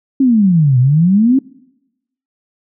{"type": "exponential two-way sweep", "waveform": "sine", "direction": "down then up", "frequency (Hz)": [277.2, 121.8, 277.2], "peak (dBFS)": -7, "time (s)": [0.2, 1.39], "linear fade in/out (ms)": 5, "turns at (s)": 0.79, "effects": ["noise-tail reverb RT60 0.9 s tail -23 dB re dry"]}